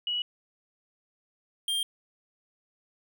sine / square tone pair in turn, 2926 / 3196 Hz, F#7 / G7, -20 / +33 cents, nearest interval major second, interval 153 cents, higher second, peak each -27 dBFS, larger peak neither, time 0.07-0.22 / 1.68-1.83 s, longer neither, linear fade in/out 2 ms, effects none

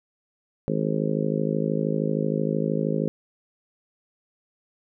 harmonic tone, 53 Hz, G#1, 36 cents sharp, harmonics 3 / 4 / 5 / 6 / 7 / 8 / 9 / 10, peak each -27 / -28 / -31 / -33 / -33 / -30 / -34 / -32 dBFS, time 0.68-3.08 s, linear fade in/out 0 ms, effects none

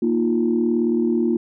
sine chord, Bb suspended fourth, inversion none, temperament just, 233.1 / 310.8 / 349.6 Hz, Bb3 / Eb4 / F4, 0 / -2 / +2 cents, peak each -19 / -24 / -20 dBFS, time 0.02-1.37 s, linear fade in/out 5 ms, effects tanh soft clip ceiling -8 dBFS

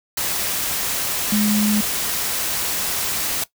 sine tone in noise, 210 Hz, G#3, 19 cents sharp, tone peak -16 dBFS, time 1.32-1.81 s, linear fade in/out 5 ms, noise white, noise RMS -23 dBFS, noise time 0.17-3.44 s, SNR +4 dB, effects noise-tail reverb RT60 0.1 s tail -17 dB re dry

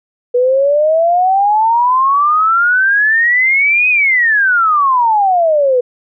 sine exponential two-way sweep, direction up then down, 484.4 to 2535 to 484.4 Hz, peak -8 dBFS, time 0.34-5.81 s, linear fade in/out 10 ms, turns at 3.89 s, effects none

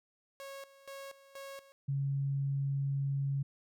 sawtooth tone with tremolo, 549 Hz, C#5, 17 cents flat, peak -40 dBFS, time 0.4-1.72 s, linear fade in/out 0 ms, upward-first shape square, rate 2.1 Hz, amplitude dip 80%
sine tone, 138.59 Hz, C#3, in tune, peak -30 dBFS, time 1.88-3.43 s, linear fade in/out 10 ms
effects none

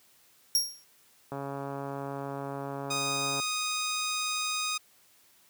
sawtooth tone with exponential decay, 5590 Hz, F8, 1 cent sharp, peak -17 dBFS, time 0.55-0.84 s, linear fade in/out 1 ms, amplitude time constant 61 ms
click train, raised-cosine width 1 ms, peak -23 dBFS, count 290, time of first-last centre 1.32-3.399 s, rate 139 Hz
10% pulse tone, 1244.5 Hz, D#6, in tune, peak -21 dBFS, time 2.9-4.78 s, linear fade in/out 10 ms
effects white hiss -62 dBFS RMS until 5.49 s + high-pass 80 Hz 12 dB/octave

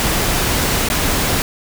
pink noise with dropouts, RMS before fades -17 dBFS, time 0-1.42 s, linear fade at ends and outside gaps 0 ms, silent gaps 0.887-0.9 s, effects none

